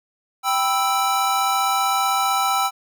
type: chord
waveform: square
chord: E minor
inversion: first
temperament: equal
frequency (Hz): 784 / 987.8 / 1318.5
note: G5 / B5 / E6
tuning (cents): 0 / 0 / 0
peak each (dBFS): -22 / -27 / -22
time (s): 0.43-2.71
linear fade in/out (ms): 50
effects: none

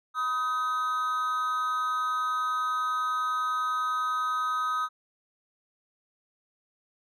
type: tone with amplitude modulation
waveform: triangle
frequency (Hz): 1260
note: D#6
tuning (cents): +21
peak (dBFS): -21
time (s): 0.14-4.89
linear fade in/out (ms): 50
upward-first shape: sine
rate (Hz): 270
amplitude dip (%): 65
effects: none

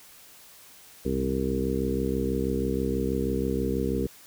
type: harmonic tone with a mistuned harmonic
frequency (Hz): 66.2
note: C2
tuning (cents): +21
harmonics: 1 / 2 / 3 / 4 / 5 / 6 / 7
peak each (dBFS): -32 / -36 / -31 / -31 / -35 / -31 / -32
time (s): 1.05-4.07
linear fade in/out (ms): 5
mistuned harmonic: 2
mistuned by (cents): -38
effects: white hiss -51 dBFS RMS until 4.26 s

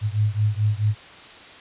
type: beating tone pair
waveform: sine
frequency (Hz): 103.83 / 108.43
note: G#2 / A2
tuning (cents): 0 / -25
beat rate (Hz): 4.6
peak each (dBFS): -21 / -22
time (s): 0.01-0.95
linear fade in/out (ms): 50
effects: white hiss -43 dBFS RMS until 1.6 s + resampled to 8000 Hz

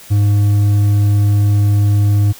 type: tone with hard clipping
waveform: triangle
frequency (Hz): 102.5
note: G#2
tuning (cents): -22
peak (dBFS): -10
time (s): 0.1-2.33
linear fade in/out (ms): 20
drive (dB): 7
effects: white hiss -38 dBFS RMS until 2.39 s

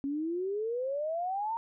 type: exponential sweep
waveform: sine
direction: up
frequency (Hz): 271.9 to 932.3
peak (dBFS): -30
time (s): 0.04-1.57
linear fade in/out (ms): 0
effects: none

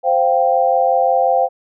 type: chord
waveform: sine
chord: C suspended fourth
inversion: none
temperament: equal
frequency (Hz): 523.3 / 698.5 / 784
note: C5 / F5 / G5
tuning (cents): 0 / 0 / 0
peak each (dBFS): -16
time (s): 0.03-1.49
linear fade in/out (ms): 50
effects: none

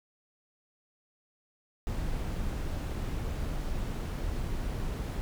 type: noise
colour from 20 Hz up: brown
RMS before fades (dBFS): -33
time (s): 1.87-5.21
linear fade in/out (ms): 0
effects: none

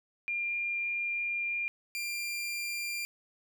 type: tone pair in turn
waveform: sine / sawtooth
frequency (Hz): 2399 / 2384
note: D7 / D7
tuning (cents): +36 / +25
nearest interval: unison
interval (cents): 11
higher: first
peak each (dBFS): -30 / -30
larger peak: neither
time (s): 0.28-1.68 / 1.95-3.05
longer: first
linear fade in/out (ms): 0
effects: none

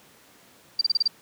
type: tone bursts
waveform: sine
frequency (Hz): 4702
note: D8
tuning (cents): +1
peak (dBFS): -17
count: 6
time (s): 0.79-1.078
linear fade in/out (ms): 5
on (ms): 23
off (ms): 30
effects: pink hiss -54 dBFS RMS until 1.21 s + high-pass 150 Hz 12 dB/octave

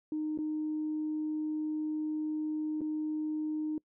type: tone with dropouts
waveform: sine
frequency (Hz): 307.7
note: D#4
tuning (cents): -19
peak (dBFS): -30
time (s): 0.12-3.78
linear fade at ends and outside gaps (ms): 2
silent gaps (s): 0.376-0.387 / 2.808-2.815
effects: noise-tail reverb RT60 0.1 s tail -25 dB re dry + tanh soft clip ceiling -26 dBFS

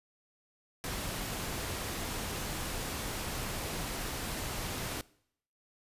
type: noise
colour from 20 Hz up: pink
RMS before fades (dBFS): -37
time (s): 0.84-5.01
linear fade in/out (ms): 0
effects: noise-tail reverb RT60 0.7 s tail -22 dB re dry + resampled to 32000 Hz

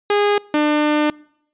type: tone pair in turn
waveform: sawtooth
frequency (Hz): 410.8 / 299.7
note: G#4 / D4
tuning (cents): -19 / +35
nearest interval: perfect fourth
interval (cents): 546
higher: first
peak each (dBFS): -10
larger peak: neither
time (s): 0.1-0.38 / 0.54-1.1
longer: second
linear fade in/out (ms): 2
effects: noise-tail reverb RT60 0.7 s tail -25 dB re dry + resampled to 8000 Hz

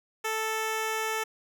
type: tone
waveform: 10% pulse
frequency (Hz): 440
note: A4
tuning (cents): 0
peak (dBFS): -20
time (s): 0.24-1.24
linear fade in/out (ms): 10
effects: none

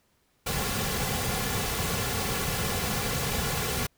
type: noise with comb filter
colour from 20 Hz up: pink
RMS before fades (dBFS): -29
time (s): 0.46-3.87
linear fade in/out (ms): 10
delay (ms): 3.2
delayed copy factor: -0.6
effects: pink hiss -69 dBFS RMS until 3.97 s

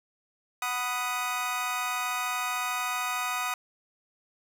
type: chord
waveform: 25% pulse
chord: B major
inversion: second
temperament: equal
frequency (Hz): 740 / 987.8 / 1244.5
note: F#5 / B5 / D#6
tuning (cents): 0 / 0 / 0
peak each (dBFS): -31 / -31 / -27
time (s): 0.62-3.54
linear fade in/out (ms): 2
effects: none

